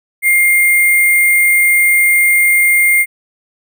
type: tone with sample-and-hold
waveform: sine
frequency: 2117 Hz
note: C7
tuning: 20 cents sharp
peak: -7 dBFS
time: 0.22-3.06 s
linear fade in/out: 50 ms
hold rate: 11025 Hz
effects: none